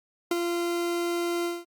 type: tone with ADSR envelope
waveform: 40% pulse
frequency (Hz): 344.8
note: F4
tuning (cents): -22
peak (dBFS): -20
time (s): 0.31-1.65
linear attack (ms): 4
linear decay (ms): 26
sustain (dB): -5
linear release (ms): 200
effects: Opus 48 kbps